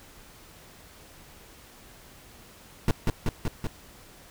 brown noise with echo, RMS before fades -20 dBFS, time 2.88-2.91 s, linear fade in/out 2 ms, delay 190 ms, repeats 4, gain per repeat -2 dB, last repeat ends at 3.67 s, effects pink hiss -51 dBFS RMS until 4.3 s

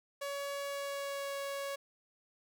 sawtooth tone with pitch glide, 563 to 557.2 Hz, C#5 to C#5, +27 to +9 cents, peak -33 dBFS, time 0.21-1.76 s, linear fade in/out 10 ms, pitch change -18 cents, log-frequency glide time 0.64-1.36 s, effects none

